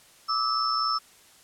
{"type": "tone cluster", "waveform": "sine", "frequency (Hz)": [1172, 1296, 5290], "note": ["D6", "E6", "E8"], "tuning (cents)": [-4, -30, 5], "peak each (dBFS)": [-30, -26, -28], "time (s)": [0.28, 0.99], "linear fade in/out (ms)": 20, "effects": ["white hiss -55 dBFS RMS until 1.43 s", "low-pass 11000 Hz 12 dB/octave"]}